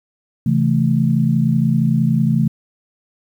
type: chord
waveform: sine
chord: A minor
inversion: first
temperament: equal with one note detuned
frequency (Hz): 133.95 / 164.81 / 220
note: C3 / E3 / A3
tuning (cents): +41 / 0 / 0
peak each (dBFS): -17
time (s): 0.46-2.48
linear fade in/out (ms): 5
effects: 8-bit